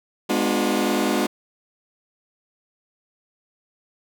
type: chord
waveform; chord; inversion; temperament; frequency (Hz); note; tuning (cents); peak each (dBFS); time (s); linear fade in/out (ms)
sawtooth; G# diminished seventh; none; just; 207.7 / 249.2 / 299 / 358.8; G#3 / B3 / D4 / F4; 0 / +16 / +31 / +47; -21; 0.29-1.27; 10
effects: none